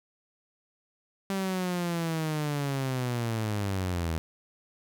sawtooth linear sweep, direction down, 196 to 78.8 Hz, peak -24 dBFS, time 1.3-4.18 s, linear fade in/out 0 ms, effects none

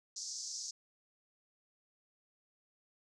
white band-pass noise, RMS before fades -43 dBFS, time 0.16-0.71 s, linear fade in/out 5 ms, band 4900 to 6700 Hz, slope 48 dB/octave, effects none

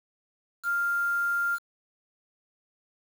sine tone with quantisation, 1396.9 Hz, F6, in tune, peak -24 dBFS, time 0.63-1.59 s, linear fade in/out 50 ms, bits 7, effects none

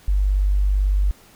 sine tone, 49 Hz, G1, in tune, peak -15 dBFS, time 0.08-1.11 s, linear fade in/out 0 ms, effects pink hiss -50 dBFS RMS until 1.35 s

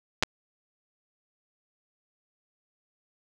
clicks, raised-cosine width 0.2 ms, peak -5 dBFS, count 2, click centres 0.226 / 0.234 s, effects none

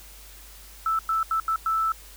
sine tone bursts at uneven times, 1318.5 Hz, E6, in tune, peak -21 dBFS, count 5, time 0.86-0.99 / 1.09-1.23 / 1.31-1.4 / 1.48-1.56 / 1.66-1.92 s, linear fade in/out 2 ms, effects added 50 Hz sine -47 dBFS peak until 2.16 s + white hiss -48 dBFS RMS until 2.16 s

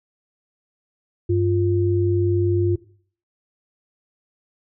sine tone pair together, 98 / 349.2 Hz, G2 / F4, 0 / 0 cents, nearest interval octave + minor seventh, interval 2200 cents, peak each -19 dBFS, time 1.29-2.76 s, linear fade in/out 10 ms, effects noise-tail reverb RT60 0.5 s tail -18 dB re dry

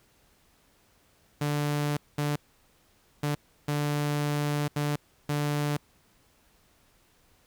sawtooth tone bursts at uneven times, 146.83 Hz, D3, in tune, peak -22 dBFS, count 6, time 1.41-1.97 / 2.18-2.36 / 3.23-3.35 / 3.68-4.68 / 4.76-4.96 / 5.29-5.77 s, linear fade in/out 5 ms, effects pink hiss -64 dBFS RMS until 7.46 s

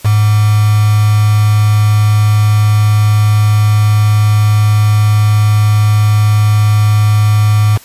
sine tone with quantisation, 105.6 Hz, G#2, 29 cents sharp, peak -6 dBFS, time 0.04-7.78 s, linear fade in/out 20 ms, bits 3, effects white hiss -38 dBFS RMS until 7.84 s + resampled to 32000 Hz

